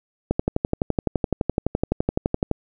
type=click train; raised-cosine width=2 ms; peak=-6 dBFS; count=27; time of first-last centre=0.31-2.513 s; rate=11.8 Hz; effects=none